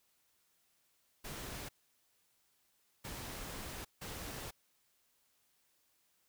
pink noise bursts at uneven times, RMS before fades -45 dBFS, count 3, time 1.24-1.69 / 3.04-3.85 / 4.01-4.51 s, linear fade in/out 10 ms, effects white hiss -75 dBFS RMS until 6.28 s

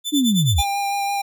sawtooth tone with tremolo, 3520 Hz, A7, in tune, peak -16 dBFS, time 0.04-0.67 s, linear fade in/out 50 ms, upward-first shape sine, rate 9.3 Hz, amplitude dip 90%
sine linear sweep, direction down, 305.5 to 56.1 Hz, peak -15 dBFS, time 0.12-0.62 s, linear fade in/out 20 ms
square tone with vibrato, 801 Hz, G5, 37 cents sharp, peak -21 dBFS, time 0.58-1.22 s, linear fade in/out 10 ms, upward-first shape sine, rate 6 Hz, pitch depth 12 cents each way
effects none

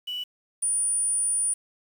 sine tone pair in turn, 2960 / 9397 Hz, F#7 / D9, 0 / 0 cents, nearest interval octave + minor sixth, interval 2000 cents, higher second, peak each -29 / -22 dBFS, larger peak second, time 0.07-0.24 / 0.62-1.54 s, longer second, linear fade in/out 10 ms, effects 8-bit

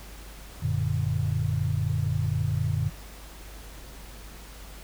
sine chord, Gb augmented, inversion none, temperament equal with one note detuned, 92.5 / 116.54 / 147.68 Hz, Gb2 / Bb2 / D3, 0 / 0 / +10 cents, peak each -28 dBFS, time 0.62-2.9 s, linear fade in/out 10 ms, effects added 50 Hz sine -43 dBFS peak until 4.83 s + pink hiss -47 dBFS RMS until 4.83 s

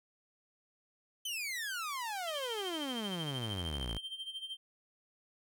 sawtooth exponential sweep, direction down, 3123 to 51 Hz, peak -33 dBFS, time 1.25-3.98 s, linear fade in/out 5 ms
triangle tone with tremolo, 3145 Hz, G7, 5 cents sharp, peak -36 dBFS, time 2.27-4.57 s, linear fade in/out 10 ms, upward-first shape sine, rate 13 Hz, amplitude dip 75%
effects none

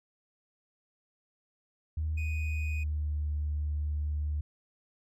sine tone with pitch glide, 78 to 74.61 Hz, D#2 to D2, +5 to +28 cents, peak -28 dBFS, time 1.97-4.41 s, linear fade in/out 5 ms, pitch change -77 cents, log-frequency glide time 2.14-3.21 s
triangle tone, 2489 Hz, D#7, in tune, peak -37 dBFS, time 2.17-2.84 s, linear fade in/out 10 ms
effects tanh soft clip ceiling -24 dBFS

